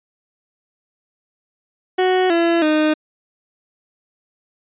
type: tone with pitch steps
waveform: 30% pulse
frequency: 370 / 337.3 / 307.6 Hz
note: F#4 / E4 / D#4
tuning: 0 / +40 / -20 cents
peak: -11 dBFS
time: 1.98-2.94 s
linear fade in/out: 10 ms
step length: 320 ms
effects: resampled to 8000 Hz